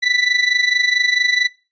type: tone with amplitude modulation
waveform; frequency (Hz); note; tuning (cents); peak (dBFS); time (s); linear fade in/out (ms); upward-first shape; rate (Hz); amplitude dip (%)
30% pulse; 1978; B6; +2; -8; 0.02-1.48; 20; sine; 24.5; 75
effects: noise-tail reverb RT60 0.3 s tail -20 dB re dry + resampled to 16000 Hz